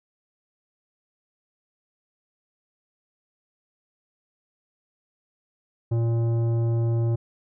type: tone with tanh clipping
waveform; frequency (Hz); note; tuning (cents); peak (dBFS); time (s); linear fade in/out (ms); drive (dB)
triangle; 115.8; A#2; -11; -22; 5.91-7.16; 10; 16
effects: none